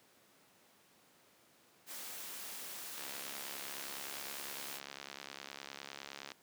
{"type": "noise", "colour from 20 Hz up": "white", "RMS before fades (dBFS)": -46, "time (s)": [1.86, 4.81], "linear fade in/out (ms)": 50}
{"type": "click train", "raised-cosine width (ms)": 0.2, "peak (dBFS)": -27, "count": 234, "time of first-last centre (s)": [2.98, 6.318], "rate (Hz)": 69.8}
{"effects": ["pink hiss -66 dBFS RMS until 6.42 s", "high-pass 200 Hz 12 dB/octave"]}